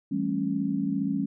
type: chord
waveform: sine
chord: A dominant seventh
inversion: second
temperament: just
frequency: 165 / 198 / 220 / 275 Hz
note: E3 / G3 / A3 / C#4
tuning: +2 / +18 / 0 / -14 cents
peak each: -34 / -29 / -33 / -28 dBFS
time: 0.11-1.26 s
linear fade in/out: 10 ms
effects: none